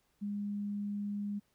sine tone, 204.3 Hz, G#3, 28 cents flat, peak -34 dBFS, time 0.21-1.4 s, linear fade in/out 20 ms, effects pink hiss -75 dBFS RMS until 1.54 s

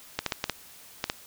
clicks, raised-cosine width 0.2 ms, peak -9 dBFS, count 7, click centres 0.19 / 0.263 / 0.322 / 0.441 / 0.497 / 1.041 / 1.099 s, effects white hiss -50 dBFS RMS until 1.26 s

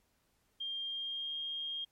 sine tone with pitch glide, 3200 to 3228 Hz, G7 to G#7, +35 to -50 cents, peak -36 dBFS, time 0.6-1.85 s, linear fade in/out 10 ms, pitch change +15 cents, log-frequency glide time 0.8-1.37 s, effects pink hiss -75 dBFS RMS until 1.91 s + MP3 64 kbps

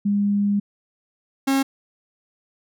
sine / 45% pulse tone pair in turn, 203 / 271 Hz, G#3 / C#4, -39 / -39 cents, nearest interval perfect fourth, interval 500 cents, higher second, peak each -17 dBFS, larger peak neither, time 0.05-0.6 / 1.47-1.63 s, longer first, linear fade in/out 10 ms, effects none

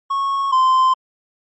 triangle tone pair in turn, 1100 / 1038.3 Hz, C#6 / C6, -14 / -14 cents, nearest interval minor second, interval 100 cents, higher first, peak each -15 / -9 dBFS, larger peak second, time 0.1-0.52 / 0.52-0.94 s, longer neither, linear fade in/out 10 ms, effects MP3 32 kbps

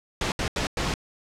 pink noise bursts at uneven times, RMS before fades -26 dBFS, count 4, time 0.21-0.32 / 0.39-0.48 / 0.56-0.67 / 0.77-0.94 s, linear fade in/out 2 ms, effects low-pass 6000 Hz 12 dB/octave

